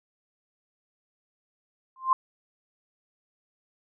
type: tone with exponential growth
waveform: sine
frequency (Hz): 1048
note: C6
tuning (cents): +2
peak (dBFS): -14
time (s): 1.96-2.13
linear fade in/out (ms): 2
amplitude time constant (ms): 35
effects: none